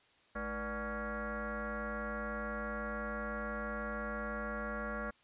sine tone with frequency modulation, 589 Hz, D5, 5 cents sharp, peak -36 dBFS, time 0.35-5.11 s, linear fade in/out 10 ms, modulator 268 Hz, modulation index 4.1, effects white hiss -67 dBFS RMS until 5.23 s + resampled to 8000 Hz

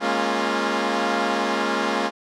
10% pulse chord, Bb minor seventh, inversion third, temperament equal with one note detuned, 207.7 / 233.1 / 273.4 / 349.2 Hz, Ab3 / Bb3 / Db4 / F4, 0 / 0 / -24 / 0 cents, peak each -18 dBFS, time 0-2.11 s, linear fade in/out 50 ms, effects low-pass 5000 Hz 12 dB/octave

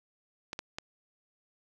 clicks, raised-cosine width 0.2 ms, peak -19 dBFS, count 3, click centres 0.531 / 0.591 / 0.785 s, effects none

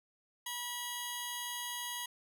15% pulse tone pair together, 970 / 3274 Hz, B5 / G#7, -31 / -25 cents, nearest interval octave + major sixth, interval 2106 cents, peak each -34 / -34 dBFS, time 0.46-2.06 s, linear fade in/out 5 ms, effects none

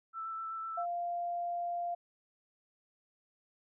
sine tone with vibrato, 1326 Hz, E6, 10 cents sharp, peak -37 dBFS, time 0.13-0.86 s, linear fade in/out 50 ms, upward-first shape square, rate 7.9 Hz, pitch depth 9 cents each way
sine tone, 696 Hz, F5, 6 cents flat, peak -33 dBFS, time 0.77-1.95 s, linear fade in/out 10 ms
effects none

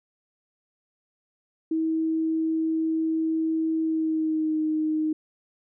sine tone with pitch glide, 321 to 311 Hz, E4 to D#4, -46 to -1 cents, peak -22 dBFS, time 1.71-5.13 s, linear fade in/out 5 ms, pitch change -55 cents, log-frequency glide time 3.81-4.6 s, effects none

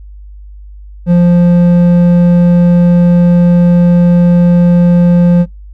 sine tone with hard clipping, 174.61 Hz, F3, in tune, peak -5 dBFS, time 1.06-5.46 s, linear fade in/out 50 ms, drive 6 dB, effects noise-tail reverb RT60 0.2 s tail -25 dB re dry + added 50 Hz sine -28 dBFS peak until 5.73 s

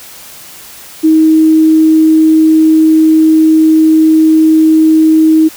sine tone, 316.3 Hz, D#4, 29 cents sharp, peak -3 dBFS, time 1.03-5.49 s, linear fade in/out 20 ms, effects white hiss -32 dBFS RMS until 5.56 s

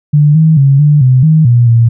sine tone with pitch steps, 148 / 159 / 137.7 / 148.1 / 128.4 / 157.4 / 120.3 / 116.3 Hz, D3 / D#3 / C#3 / D3 / C3 / D#3 / B2 / A#2, +14 / +38 / -11 / +15 / -32 / +20 / -45 / -4 cents, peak -3 dBFS, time 0.13-1.89 s, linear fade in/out 10 ms, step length 220 ms, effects none

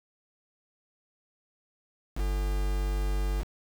triangle tone with quantisation, 49 Hz, G1, in tune, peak -24 dBFS, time 2.15-3.45 s, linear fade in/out 50 ms, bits 6, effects none

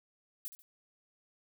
violet noise with echo, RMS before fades -40 dBFS, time 0.45-0.48 s, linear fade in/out 0 ms, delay 70 ms, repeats 2, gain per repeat -11 dB, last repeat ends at 0.62 s, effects none

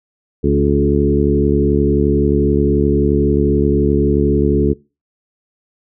harmonic tone with a mistuned harmonic, 71.4 Hz, D2, 48 cents flat, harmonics 1 / 2 / 3 / 4 / 5 / 6, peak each -18 / -18 / -18 / -18 / -18 / -18 dBFS, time 0.43-4.74 s, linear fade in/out 20 ms, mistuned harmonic 5, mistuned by +18 cents, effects noise-tail reverb RT60 0.3 s tail -23 dB re dry

